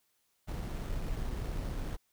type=noise with sample-and-hold; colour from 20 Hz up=brown; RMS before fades=-36 dBFS; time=0.47-1.97 s; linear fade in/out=20 ms; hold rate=4900 Hz; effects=white hiss -75 dBFS RMS until 2.12 s